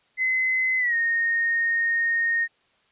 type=tone with pitch glide; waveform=sine; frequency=2042 to 1851 Hz; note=C7 to A#6; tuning=-43 to -13 cents; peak=-20 dBFS; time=0.17-2.48 s; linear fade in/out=50 ms; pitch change=-170 cents; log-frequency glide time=0.78-0.95 s; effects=white hiss -64 dBFS RMS until 2.91 s + resampled to 8000 Hz